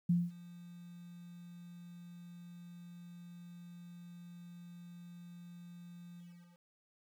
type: tone with ADSR envelope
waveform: sine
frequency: 173.8 Hz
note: F3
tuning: 8 cents flat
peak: -25 dBFS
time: 0.09-6.62 s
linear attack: 8 ms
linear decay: 210 ms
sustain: -24 dB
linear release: 430 ms
effects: 11-bit